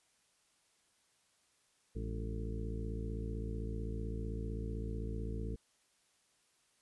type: harmonic tone with a mistuned harmonic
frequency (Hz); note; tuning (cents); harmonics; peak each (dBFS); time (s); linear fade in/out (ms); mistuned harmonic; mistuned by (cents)
55.7; A1; +22; 1 / 2 / 3 / 4 / 5 / 6 / 7 / 8; -39 / -43 / -49 / -47 / -51 / -51 / -54 / -48; 1.95-5.56; 10; 4; -97
effects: white hiss -73 dBFS RMS until 6.81 s + resampled to 24000 Hz